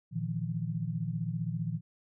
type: chord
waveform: sine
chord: Bb suspended fourth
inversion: none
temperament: equal with one note detuned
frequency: 116.54 / 155.56 / 170.82 Hz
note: Bb2 / Eb3 / F3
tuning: 0 / 0 / -38 cents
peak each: -36 / -35 / -35 dBFS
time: 0.11-1.81 s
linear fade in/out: 50 ms
effects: none